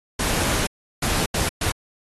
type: noise bursts at uneven times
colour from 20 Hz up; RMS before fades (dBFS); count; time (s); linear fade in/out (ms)
pink; -23; 4; 0.19-0.67 / 1.02-1.26 / 1.34-1.49 / 1.61-1.72; 5
effects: AAC 32 kbps